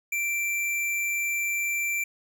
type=tone; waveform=square; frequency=2349 Hz; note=D7; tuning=in tune; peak=-26 dBFS; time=0.12-2.04 s; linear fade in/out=5 ms; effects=none